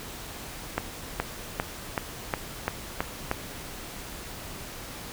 accelerating click train, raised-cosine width 0.5 ms, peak -10 dBFS, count 8, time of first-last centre 0.78-3.314 s, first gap 420 ms, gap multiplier 0.95, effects pink hiss -40 dBFS RMS until 5.12 s

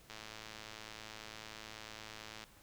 click train, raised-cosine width 0.2 ms, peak -30 dBFS, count 256, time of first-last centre 0.1-2.439 s, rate 109 Hz, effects pink hiss -62 dBFS RMS until 2.62 s

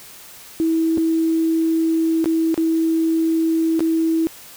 sine tone with dropouts, 324.9 Hz, E4, 25 cents flat, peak -15 dBFS, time 0.6-4.27 s, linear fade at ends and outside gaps 0 ms, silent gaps 0.974-0.98 / 2.243-2.258 / 2.543-2.577 / 3.794-3.805 s, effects white hiss -41 dBFS RMS until 4.56 s

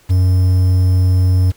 triangle tone with quantisation, 91.8 Hz, F#2, 13 cents flat, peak -7 dBFS, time 0.09-1.52 s, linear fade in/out 20 ms, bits 6, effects pink hiss -50 dBFS RMS until 1.56 s

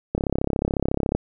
click train, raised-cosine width 2 ms, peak -8 dBFS, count 35, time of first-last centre 0.15-1.15 s, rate 34 Hz, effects none

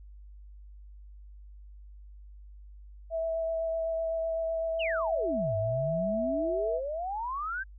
sine tone with vibrato, 654 Hz, E5, 14 cents flat, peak -28 dBFS, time 3.1-6.81 s, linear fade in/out 50 ms, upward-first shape sine, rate 7.9 Hz, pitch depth 11 cents each way
sine exponential two-way sweep, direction down then up, 3100 to 98 to 1614 Hz, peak -31 dBFS, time 4.79-7.64 s, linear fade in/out 20 ms, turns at 5.56 s
effects added 50 Hz sine -46 dBFS peak until 7.78 s

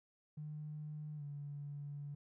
triangle tone with pitch glide, 151.2 to 144.04 Hz, D#3 to D3, -49 to -33 cents, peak -39 dBFS, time 0.37-2.15 s, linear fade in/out 10 ms, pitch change -84 cents, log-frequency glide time 1.16-1.23 s, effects tanh soft clip ceiling -41 dBFS

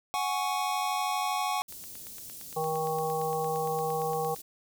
square chord, F# suspended second, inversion none, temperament just, 740 / 832.5 / 1110 Hz, F#5 / G#5 / C#6, 0 / +4 / +2 cents, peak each -33 dBFS, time 0.14-1.62 s, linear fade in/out 0 ms
click train, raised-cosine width 0.2 ms, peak -30 dBFS, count 25, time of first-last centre 1.61-4.362 s, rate 8.72 Hz
white band-stop noise, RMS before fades -44 dBFS, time 1.68-4.42 s, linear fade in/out 10 ms, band 360 to 5400 Hz, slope 12 dB/octave
harmonic tone, 158.2 Hz, D#3, 29 cents sharp, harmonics 1 / 3 / 5 / 7, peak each -38 / -31 / -31 / -37 dBFS, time 2.56-4.35 s, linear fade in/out 10 ms
effects none

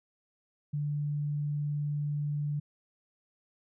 sine tone, 146.83 Hz, D3, in tune, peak -29 dBFS, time 0.73-2.6 s, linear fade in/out 10 ms, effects none

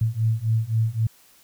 sine beating tone pair, 110 / 113.8 Hz, A2 / A#2, 0 / -41 cents, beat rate 3.8 Hz, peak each -23 / -22 dBFS, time 0.01-1.07 s, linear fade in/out 5 ms, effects white hiss -55 dBFS RMS until 1.43 s

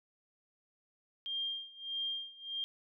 sine tone with tremolo, 3201 Hz, G7, 36 cents sharp, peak -33 dBFS, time 1.26-2.64 s, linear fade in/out 0 ms, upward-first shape sine, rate 1.6 Hz, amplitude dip 90%, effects none

